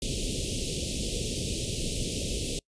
pink band-stop noise, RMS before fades -31 dBFS, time 0.02-2.59 s, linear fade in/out 2 ms, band 550 to 2700 Hz, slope 48 dB/octave, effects noise-tail reverb RT60 0.1 s tail -26 dB re dry + resampled to 22050 Hz

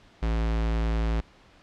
square tone, 55.6 Hz, A1, 19 cents sharp, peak -24 dBFS, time 0.22-1.21 s, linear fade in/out 10 ms, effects pink hiss -55 dBFS RMS until 1.62 s + low-pass 4000 Hz 12 dB/octave

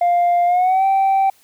sine tone with pitch glide, 700 to 776.7 Hz, F5 to G5, +4 to -16 cents, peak -10 dBFS, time 0.01-1.3 s, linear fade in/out 5 ms, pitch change +180 cents, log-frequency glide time 0.46-0.85 s, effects tanh soft clip ceiling -11 dBFS + white hiss -54 dBFS RMS until 1.43 s

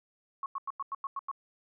sine tone bursts, 1100 Hz, C#6, 14 cents flat, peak -32 dBFS, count 8, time 0.43-1.314 s, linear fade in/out 2 ms, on 30 ms, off 92 ms, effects none

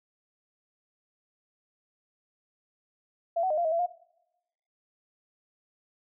sine tone with pitch steps, 676 / 750 / 615 / 690 / 637 / 673 / 709 Hz, E5 / F#5 / D#5 / F5 / D#5 / E5 / F5, +43 / +23 / -20 / -21 / +41 / +36 / +26 cents, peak -24 dBFS, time 3.36-3.864 s, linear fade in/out 10 ms, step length 72 ms, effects noise-tail reverb RT60 0.9 s tail -21 dB re dry

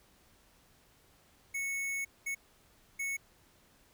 square tone bursts at uneven times, 2207 Hz, C#7, 8 cents flat, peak -34 dBFS, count 3, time 1.54-2.05 / 2.26-2.35 / 2.99-3.17 s, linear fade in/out 10 ms, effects pink hiss -65 dBFS RMS until 3.93 s

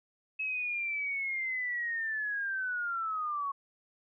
sine linear sweep, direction down, 2581 to 1100 Hz, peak -31 dBFS, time 0.39-3.52 s, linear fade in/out 10 ms, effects none

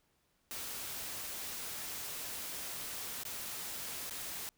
white noise with dropouts, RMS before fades -42 dBFS, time 0.51-4.49 s, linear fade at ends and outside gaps 0 ms, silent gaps 3.234-3.252 / 4.097-4.109 s, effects pink hiss -75 dBFS RMS until 4.57 s

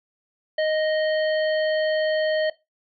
harmonic tone, 622.3 Hz, D#5, in tune, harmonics 1 / 3 / 5 / 7, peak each -20 / -30 / -34 / -37 dBFS, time 0.58-2.5 s, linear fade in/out 5 ms, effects noise-tail reverb RT60 0.2 s tail -17 dB re dry

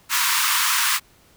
pink high-pass noise, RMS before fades -20 dBFS, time 0.09-1 s, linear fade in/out 50 ms, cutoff 940 Hz, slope 96 dB/octave, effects pink hiss -55 dBFS RMS until 1.36 s

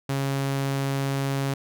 sawtooth tone, 137.3 Hz, C#3, 16 cents flat, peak -20 dBFS, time 0.09-1.54 s, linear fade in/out 5 ms, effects none

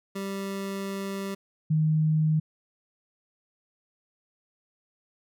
25% pulse / sine tone pair in turn, 196 / 155.86 Hz, G3 / D#3, 0 / +3 cents, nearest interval major third, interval 397 cents, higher first, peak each -27 / -20 dBFS, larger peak second, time 0.15-1.35 / 1.7-2.4 s, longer first, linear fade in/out 10 ms, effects none

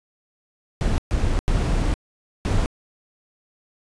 brown noise bursts at uneven times, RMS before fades -20 dBFS, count 4, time 0.81-0.98 / 1.11-1.39 / 1.48-1.94 / 2.45-2.66 s, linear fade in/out 0 ms, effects resampled to 22050 Hz

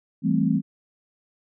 sine chord, A minor seventh, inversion second, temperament equal, 164.81 / 196 / 220 / 261.6 Hz, E3 / G3 / A3 / C4, 0 / 0 / 0 / 0 cents, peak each -24 dBFS, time 0.22-0.62 s, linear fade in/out 50 ms, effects none

